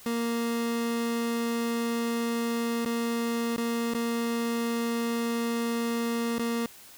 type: tone with dropouts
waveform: 30% pulse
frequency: 233.1 Hz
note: A#3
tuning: in tune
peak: -24 dBFS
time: 0.06-6.66 s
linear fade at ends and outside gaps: 2 ms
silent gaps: 2.85-2.858 / 3.563-3.579 / 3.937-3.947 / 6.384-6.393 s
effects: white hiss -50 dBFS RMS until 6.97 s